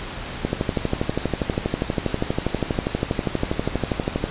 click train, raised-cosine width 2 ms, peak -7 dBFS, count 48, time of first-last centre 0.45-4.24 s, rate 12.4 Hz, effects pink hiss -32 dBFS RMS until 4.3 s + resampled to 8000 Hz

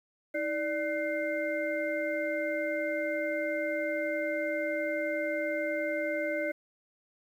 sine tone cluster, 318.7 / 589 / 1512 / 2100 Hz, D#4 / D5 / F#6 / C7, +42 / +5 / +37 / +6 cents, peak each -36 / -31 / -39 / -36 dBFS, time 0.34-6.52 s, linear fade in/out 10 ms, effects 10-bit

